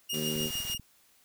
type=tone with tremolo; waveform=sawtooth; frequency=2845 Hz; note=F7; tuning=31 cents sharp; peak=-27 dBFS; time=0.09-0.78 s; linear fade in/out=10 ms; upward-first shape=triangle; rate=6.7 Hz; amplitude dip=65%
type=harmonic tone; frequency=77 Hz; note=D#2; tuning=17 cents flat; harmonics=2 / 3 / 4 / 5 / 6 / 7; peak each=-37 / -35 / -44 / -37 / -44 / -45 dBFS; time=0.12-0.51 s; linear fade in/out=50 ms
type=noise; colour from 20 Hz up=white; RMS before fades=-41 dBFS; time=0.14-0.74 s; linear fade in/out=0 ms
type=click train; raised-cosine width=5 ms; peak=-33 dBFS; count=10; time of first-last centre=0.36-0.797 s; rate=20.6 Hz
effects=white hiss -64 dBFS RMS until 1.24 s